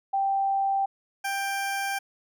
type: tone pair in turn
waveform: sine / 20% pulse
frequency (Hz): 784 / 789.5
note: G5 / G5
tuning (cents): 0 / +12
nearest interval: unison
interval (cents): 12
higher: second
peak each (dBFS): -22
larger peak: neither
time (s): 0.13-0.86 / 1.24-1.99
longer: second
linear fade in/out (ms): 10
effects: none